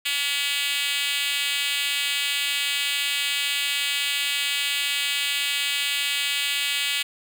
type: tone with high-pass filter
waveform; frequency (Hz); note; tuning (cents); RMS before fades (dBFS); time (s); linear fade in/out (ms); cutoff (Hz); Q
5% pulse; 284.3; C#4; +44; -25; 0.05-7.03; 10; 2800; 1.7
effects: none